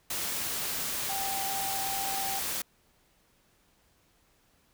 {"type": "tone in noise", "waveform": "sine", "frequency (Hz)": 782, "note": "G5", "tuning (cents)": -4, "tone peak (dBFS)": -34, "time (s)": [1.09, 2.39], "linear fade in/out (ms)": 5, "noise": "white", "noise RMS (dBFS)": -33, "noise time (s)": [0.1, 2.62], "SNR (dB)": -4, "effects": ["pink hiss -67 dBFS RMS until 4.73 s"]}